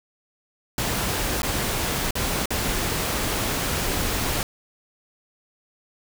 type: noise with dropouts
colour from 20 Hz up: pink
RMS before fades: -25 dBFS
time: 0.78-4.43 s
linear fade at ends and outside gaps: 1 ms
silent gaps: 1.419-1.431 / 2.108-2.154 / 2.457-2.505 s
effects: none